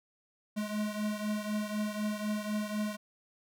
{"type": "beating tone pair", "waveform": "square", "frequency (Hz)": [210, 214], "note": ["G#3", "A3"], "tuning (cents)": [19, -48], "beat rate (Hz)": 4, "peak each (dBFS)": [-34, -38], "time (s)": [0.56, 2.97], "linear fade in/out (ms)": 20, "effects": []}